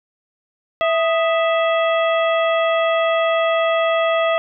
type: harmonic tone with a mistuned harmonic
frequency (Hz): 659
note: E5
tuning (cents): -1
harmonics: 1 / 2 / 3 / 4 / 5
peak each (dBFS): -16 / -22 / -26 / -28 / -30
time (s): 0.81-4.38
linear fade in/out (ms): 0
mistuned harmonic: 2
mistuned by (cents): -91
effects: none